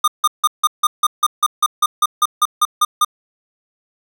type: tone bursts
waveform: square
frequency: 1216 Hz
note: D#6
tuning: 40 cents flat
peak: -11 dBFS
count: 16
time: 0.04-3.048 s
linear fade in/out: 5 ms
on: 38 ms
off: 160 ms
effects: none